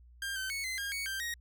sawtooth tone with pitch steps, 1598 / 1539 / 2211 / 2057 / 1618 / 2230 / 1575 / 1881 Hz, G6 / G6 / C#7 / C7 / G#6 / C#7 / G6 / A#6, +33 / -32 / -5 / -30 / -46 / +10 / +8 / +15 cents, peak -31 dBFS, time 0.22-1.34 s, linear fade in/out 2 ms, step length 140 ms, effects added 60 Hz sine -54 dBFS peak until 1.4 s

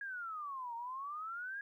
sine exponential two-way sweep, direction down then up, 1661.2 to 917 to 1661.2 Hz, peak -40 dBFS, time 0.01-1.61 s, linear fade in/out 2 ms, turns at 0.75 s, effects 13-bit

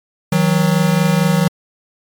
square tone pair together, 159.47 / 183.9 Hz, D#3 / F#3, +43 / -10 cents, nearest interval major second, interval 247 cents, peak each -15 dBFS, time 0.32-1.48 s, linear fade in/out 5 ms, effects MP3 96 kbps

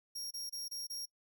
sawtooth tone bursts, 5588 Hz, F8, in tune, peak -37 dBFS, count 5, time 0.15-1.058 s, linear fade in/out 10 ms, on 160 ms, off 27 ms, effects noise-tail reverb RT60 0.1 s tail -25 dB re dry

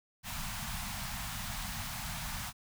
pink band-stop noise, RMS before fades -39 dBFS, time 0.23-2.53 s, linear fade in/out 50 ms, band 230 to 700 Hz, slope 48 dB/octave, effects none

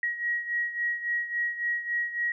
sine beating tone pair, 1900 / 1903.6 Hz, A#6 / A#6, +33 / +36 cents, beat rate 3.6 Hz, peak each -28 / -33 dBFS, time 0.03-2.32 s, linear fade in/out 2 ms, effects none

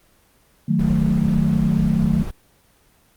sine chord, D# diminished, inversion none, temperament equal, 155.56 / 185 / 220 Hz, D#3 / F#3 / A3, 0 / 0 / 0 cents, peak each -20 dBFS, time 0.68-2.23 s, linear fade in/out 10 ms
brown noise, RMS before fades -27 dBFS, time 0.79-2.31 s, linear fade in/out 5 ms
effects pink hiss -57 dBFS RMS until 3.16 s + Opus 24 kbps

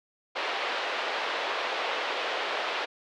pink band-pass noise, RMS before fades -31 dBFS, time 0.35-2.86 s, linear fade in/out 20 ms, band 470 to 3800 Hz, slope 24 dB/octave, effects none

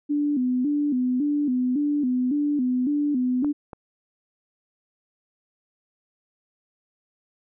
sine tone with vibrato, 271.2 Hz, C#4, 38 cents flat, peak -20 dBFS, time 0.09-3.53 s, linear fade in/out 20 ms, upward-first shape square, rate 1.8 Hz, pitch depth 130 cents each way
clicks, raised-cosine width 1 ms, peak -22 / -23 dBFS, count 2, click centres 3.446 / 3.732 s
effects none

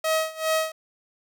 sawtooth tone with tremolo, 636 Hz, D#5, 38 cents sharp, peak -16 dBFS, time 0.04-0.72 s, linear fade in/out 5 ms, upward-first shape sine, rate 2.5 Hz, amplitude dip 90%, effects none

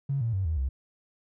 triangle tone with pitch steps, 138.59 / 115.2 / 95.76 / 79.6 / 66.17 Hz, C#3 / A#2 / G2 / D#2 / C2, 0 / -20 / -40 / +40 / +20 cents, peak -21 dBFS, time 0.09-0.69 s, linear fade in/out 10 ms, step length 120 ms, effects tanh soft clip ceiling -23 dBFS

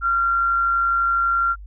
sine tone with amplitude modulation, 1377 Hz, F6, 25 cents flat, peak -15 dBFS, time 0.01-1.56 s, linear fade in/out 50 ms, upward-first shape sine, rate 132 Hz, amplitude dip 30%, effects added 50 Hz sine -35 dBFS peak until 1.66 s

